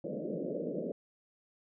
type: band-pass noise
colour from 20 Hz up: white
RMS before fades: -37 dBFS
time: 0.04-0.92 s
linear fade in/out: 2 ms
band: 150 to 600 Hz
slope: 96 dB/octave
effects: none